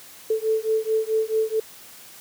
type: beating tone pair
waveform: sine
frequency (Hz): 437.6 / 442.2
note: A4 / A4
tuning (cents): -9 / +9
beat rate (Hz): 4.6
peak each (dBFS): -23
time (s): 0.3-1.6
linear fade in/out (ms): 5
effects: white hiss -45 dBFS RMS until 2.2 s + high-pass 80 Hz 12 dB/octave